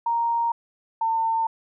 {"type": "tone pair in turn", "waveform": "sine", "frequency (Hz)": [932.3, 902.1], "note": ["A#5", "A5"], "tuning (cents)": [0, 43], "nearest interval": "minor second", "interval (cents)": 57, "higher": "first", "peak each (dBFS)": -20, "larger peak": "neither", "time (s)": [[0.06, 0.52], [1.01, 1.47]], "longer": "neither", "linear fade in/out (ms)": 5, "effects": []}